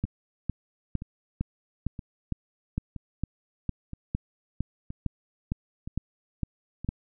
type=two click trains; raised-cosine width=5 ms; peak=-24 / -15 dBFS; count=8 / 16; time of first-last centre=0.05-6.846 / 0.04-6.889 s; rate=1.03 / 2.19 Hz; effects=none